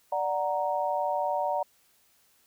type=chord; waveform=sine; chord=D augmented; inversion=none; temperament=equal; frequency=587.3 / 740 / 932.3 Hz; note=D5 / F#5 / A#5; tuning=0 / 0 / 0 cents; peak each=-30 / -30 / -30 dBFS; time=0.12-1.63 s; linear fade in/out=5 ms; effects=white hiss -65 dBFS RMS until 2.46 s